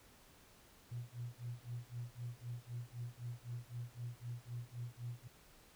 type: tone with tremolo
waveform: sine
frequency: 120.4 Hz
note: B2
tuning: 44 cents flat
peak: -39 dBFS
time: 0.91-5.28 s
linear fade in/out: 10 ms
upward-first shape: sine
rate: 3.9 Hz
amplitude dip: 100%
effects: tanh soft clip ceiling -36 dBFS + pink hiss -64 dBFS RMS until 5.75 s